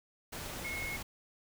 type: tone in noise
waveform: sine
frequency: 2174 Hz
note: C#7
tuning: 34 cents flat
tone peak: -37 dBFS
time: 0.64-0.97 s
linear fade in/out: 10 ms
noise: pink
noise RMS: -42 dBFS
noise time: 0.32-1.03 s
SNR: +2 dB
effects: none